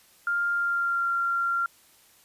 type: tone with pitch glide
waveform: sine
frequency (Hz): 1400 to 1380.7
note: F6 to F6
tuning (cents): +4 to -20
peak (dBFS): -23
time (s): 0.27-1.66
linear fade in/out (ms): 2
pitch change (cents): -24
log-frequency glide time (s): 0.53-1.07
effects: white hiss -58 dBFS RMS until 2.24 s + resampled to 32000 Hz